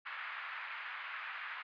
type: band-pass noise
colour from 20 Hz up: pink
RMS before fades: -44 dBFS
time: 0.05-1.63 s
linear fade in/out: 20 ms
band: 1200 to 2400 Hz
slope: 24 dB/octave
effects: resampled to 11025 Hz